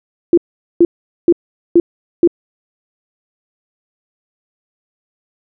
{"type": "tone bursts", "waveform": "sine", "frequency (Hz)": 342.9, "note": "F4", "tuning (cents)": -32, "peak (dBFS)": -4, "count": 5, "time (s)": [0.33, 2.275], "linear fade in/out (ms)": 2, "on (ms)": 45, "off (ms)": 430, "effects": []}